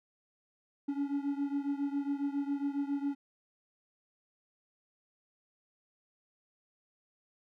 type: beating tone pair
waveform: triangle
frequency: 280 / 287.3 Hz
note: C#4 / D4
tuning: +18 / -38 cents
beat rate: 7.3 Hz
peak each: -31 / -34 dBFS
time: 0.88-3.15 s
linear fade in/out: 10 ms
effects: none